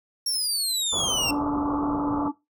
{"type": "exponential sweep", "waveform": "25% pulse", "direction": "down", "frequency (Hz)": [5588, 2697], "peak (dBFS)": -19, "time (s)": [0.26, 1.31], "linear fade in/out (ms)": 5}
{"type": "low-pass noise", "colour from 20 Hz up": "white", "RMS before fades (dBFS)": -32, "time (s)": [0.92, 2.29], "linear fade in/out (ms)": 10, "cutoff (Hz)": 1300, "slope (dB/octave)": 96}
{"type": "harmonic tone", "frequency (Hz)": 289.8, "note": "D4", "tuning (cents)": -23, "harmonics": [1, 3, 4], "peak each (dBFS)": [-23, -32, -38], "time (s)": [1.29, 2.32], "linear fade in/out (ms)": 20}
{"effects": ["noise-tail reverb RT60 0.2 s tail -18 dB re dry"]}